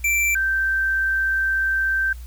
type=tone pair in turn; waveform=square / sine; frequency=2343 / 1560.8 Hz; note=D7 / G6; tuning=-5 / -8 cents; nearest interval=perfect fifth; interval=703 cents; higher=first; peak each=-18 dBFS; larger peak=neither; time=0.04-0.35 / 0.35-2.13 s; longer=second; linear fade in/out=5 ms; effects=added 60 Hz sine -33 dBFS peak until 2.26 s + white hiss -51 dBFS RMS until 2.26 s